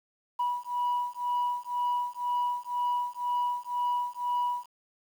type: beating tone pair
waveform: sine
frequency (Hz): 975 / 977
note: B5 / B5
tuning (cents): -23 / -19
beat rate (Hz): 2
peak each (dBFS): -29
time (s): 0.39-4.66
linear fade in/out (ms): 10
effects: tanh soft clip ceiling -23 dBFS + 9-bit